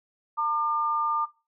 sine tone pair together, 907.6 / 1200 Hz, A#5 / D6, -47 / +37 cents, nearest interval perfect fourth, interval 484 cents, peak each -28 / -25 dBFS, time 0.37-1.26 s, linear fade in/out 20 ms, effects noise-tail reverb RT60 0.3 s tail -19 dB re dry

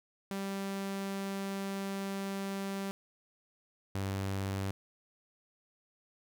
sawtooth tone pair in turn, 196 / 97.38 Hz, G3 / G2, 0 / -11 cents, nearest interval octave, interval 1211 cents, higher first, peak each -31 / -29 dBFS, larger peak second, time 0.31-2.91 / 3.95-4.71 s, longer first, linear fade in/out 0 ms, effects none

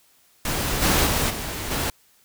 pink noise with level steps, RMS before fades -25 / -19 / -22 / -30 / -25 dBFS, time 0.45-1.9 s, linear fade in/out 2 ms, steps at 0.81 / 1.05 / 1.29 / 1.7 s, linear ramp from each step 20 ms, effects white hiss -59 dBFS RMS until 2.24 s

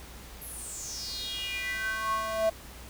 square tone with high-pass filter sweep, 220 Hz, A3, in tune, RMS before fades -33 dBFS, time 0.41-2.5 s, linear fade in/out 10 ms, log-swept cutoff 12000 to 640 Hz, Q 6.6, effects added 60 Hz sine -48 dBFS peak until 2.89 s + pink hiss -48 dBFS RMS until 2.89 s

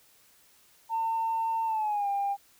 sine tone with pitch glide, 903 to 799.8 Hz, A5 to G5, +45 to +35 cents, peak -25 dBFS, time 0.89-2.37 s, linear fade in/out 50 ms, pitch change -210 cents, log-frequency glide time 1.65-2.08 s, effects tanh soft clip ceiling -22 dBFS + white hiss -61 dBFS RMS until 2.59 s

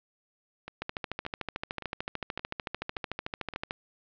two click trains, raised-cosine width 0.3 ms, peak -23 / -16 dBFS, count 6 / 40, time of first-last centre 0.68-3.537 / 0.82-3.709 s, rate 1.75 / 13.5 Hz, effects low-pass 4000 Hz 12 dB/octave

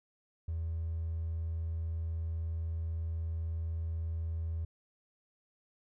triangle tone with hard clipping, 81.9 Hz, E2, 11 cents flat, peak -33 dBFS, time 0.48-4.65 s, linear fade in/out 5 ms, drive 3 dB, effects none

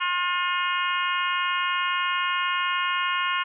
harmonic tone, 356.7 Hz, F4, 37 cents sharp, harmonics 3 / 4 / 5 / 6 / 7 / 8 / 9, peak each -26 / -29 / -33 / -33 / -34 / -30 / -41 dBFS, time 0-3.44 s, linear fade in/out 20 ms, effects none

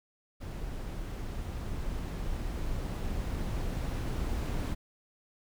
brown noise with level ramp, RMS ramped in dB -38 to -31 dBFS, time 0.4-4.75 s, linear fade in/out 20 ms, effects none

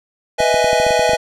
square chord, E major seventh, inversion second, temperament equal, 493.9 / 622.3 / 659.3 / 830.6 Hz, B4 / D#5 / E5 / G#5, 0 / 0 / 0 / 0 cents, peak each -19 dBFS, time 0.38-1.17 s, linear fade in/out 20 ms
clicks, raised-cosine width 3 ms, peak -15 dBFS, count 10, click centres 0.404 / 0.543 / 0.644 / 0.731 / 0.8 / 0.866 / 0.907 / 0.994 / 1.094 / 1.134 s
effects low-pass 8000 Hz 12 dB/octave

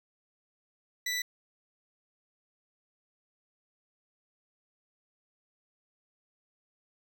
20% pulse tone, 1976 Hz, B6, in tune, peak -25 dBFS, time 1.06-1.22 s, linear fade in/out 5 ms, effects none

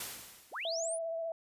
white noise with exponential decay, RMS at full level -38 dBFS, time 0-0.88 s, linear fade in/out 5 ms, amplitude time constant 190 ms
sine linear sweep, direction up, 170 to 10220 Hz, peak -36 dBFS, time 0.51-0.99 s, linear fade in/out 50 ms
sine tone with vibrato, 659.3 Hz, E5, in tune, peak -34 dBFS, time 0.65-1.32 s, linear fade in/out 2 ms, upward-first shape sine, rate 15 Hz, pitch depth 20 cents each way
effects resampled to 32000 Hz

